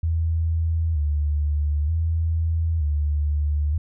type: tone with vibrato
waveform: sine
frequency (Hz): 77.78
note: D#2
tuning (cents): 0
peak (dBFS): -19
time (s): 0.03-3.78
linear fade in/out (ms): 5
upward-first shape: square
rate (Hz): 0.54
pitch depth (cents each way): 86
effects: none